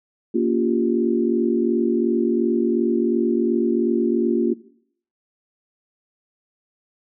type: chord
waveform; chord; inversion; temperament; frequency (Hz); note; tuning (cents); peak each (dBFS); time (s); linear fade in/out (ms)
sine; G half-diminished seventh; first; equal with one note detuned; 233.1 / 281.2 / 349.2 / 392; Bb3 / Db4 / F4 / G4; 0 / +25 / 0 / 0; -21 / -25 / -20 / -26; 0.34-4.54; 10
effects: noise-tail reverb RT60 0.6 s tail -17 dB re dry